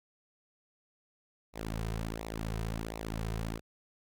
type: tone with flanger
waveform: sawtooth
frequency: 55 Hz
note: A1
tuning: in tune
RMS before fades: -37 dBFS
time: 1.53-3.61 s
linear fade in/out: 50 ms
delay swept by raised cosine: 0.62 to 3.62 ms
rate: 1.4 Hz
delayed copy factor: -0.75
effects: none